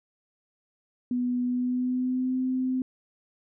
sine tone with pitch glide, 246.9 to 257.4 Hz, B3 to C4, 0 to -28 cents, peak -24 dBFS, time 1.11-2.82 s, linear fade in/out 2 ms, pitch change +72 cents, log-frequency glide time 1.45-2.37 s, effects none

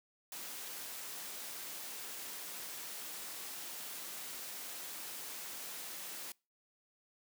white noise, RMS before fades -45 dBFS, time 0.32-6.32 s, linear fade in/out 2 ms, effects noise-tail reverb RT60 0.3 s tail -25 dB re dry + high-pass 200 Hz 12 dB/octave

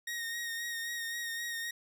sawtooth tone with vibrato, 1864.7 Hz, A#6, in tune, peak -32 dBFS, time 0.07-1.71 s, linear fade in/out 5 ms, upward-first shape sine, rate 3.8 Hz, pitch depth 27 cents each way, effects none

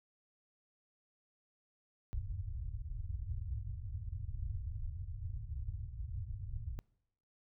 white low-pass noise, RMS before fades -41 dBFS, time 2.13-6.79 s, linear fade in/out 0 ms, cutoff 110 Hz, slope 48 dB/octave, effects noise-tail reverb RT60 0.8 s tail -25 dB re dry

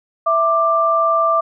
sine tone pair together, 659.3 / 1181.5 Hz, E5 / D6, 0 / +10 cents, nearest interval minor seventh, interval 1010 cents, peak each -17 / -14 dBFS, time 0.26-1.41 s, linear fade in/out 10 ms, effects none

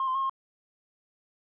sine tone with pitch steps, 1067 / 1038 / 1078 / 1069 Hz, C6 / C6 / C#6 / C6, +34 / -14 / -49 / +37 cents, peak -24 dBFS, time 0-0.296 s, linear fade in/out 2 ms, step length 74 ms, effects tanh soft clip ceiling -22 dBFS

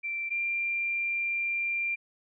sine tone pair in turn, 2349 / 2378 Hz, D7 / D7, 0 / +21 cents, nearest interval unison, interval 21 cents, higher second, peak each -30 / -27 dBFS, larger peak second, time 0.03-0.3 / 0.3-1.96 s, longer second, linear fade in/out 20 ms, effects none

